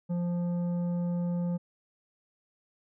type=tone with tanh clipping; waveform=triangle; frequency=174.61 Hz; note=F3; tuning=in tune; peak=-29 dBFS; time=0.09-1.58 s; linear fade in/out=20 ms; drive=13 dB; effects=none